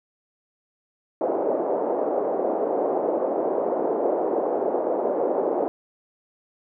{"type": "band-pass noise", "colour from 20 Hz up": "pink", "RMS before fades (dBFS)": -24, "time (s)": [1.21, 5.68], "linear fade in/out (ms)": 0, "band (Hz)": [370, 690], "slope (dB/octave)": 24, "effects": []}